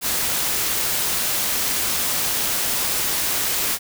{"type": "noise", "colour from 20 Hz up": "white", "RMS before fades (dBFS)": -22, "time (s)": [0.01, 3.79], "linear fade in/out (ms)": 50, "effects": []}